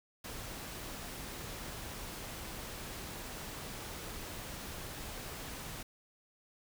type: noise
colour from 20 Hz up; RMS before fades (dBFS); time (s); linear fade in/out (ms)
pink; -44; 0.24-5.83; 5
effects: none